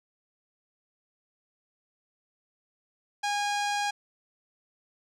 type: tone with low-pass filter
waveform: sawtooth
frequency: 819 Hz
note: G#5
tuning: 24 cents flat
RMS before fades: -29 dBFS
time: 3.23-3.91 s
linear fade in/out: 10 ms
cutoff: 6800 Hz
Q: 1.1
effects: none